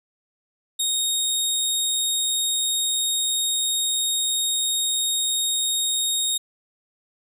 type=tone; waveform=20% pulse; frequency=3729 Hz; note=A#7; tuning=in tune; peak=-15 dBFS; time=0.79-6.38 s; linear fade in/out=10 ms; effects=none